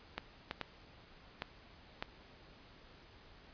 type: clicks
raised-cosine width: 0.3 ms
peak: -21 dBFS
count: 5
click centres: 0.18 / 0.511 / 0.613 / 1.421 / 2.025 s
effects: pink hiss -59 dBFS RMS until 3.53 s + resampled to 11025 Hz